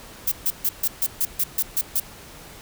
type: noise bursts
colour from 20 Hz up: violet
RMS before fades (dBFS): -21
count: 10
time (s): 0.27-2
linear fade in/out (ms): 5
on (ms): 47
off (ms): 140
effects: pink hiss -43 dBFS RMS until 2.61 s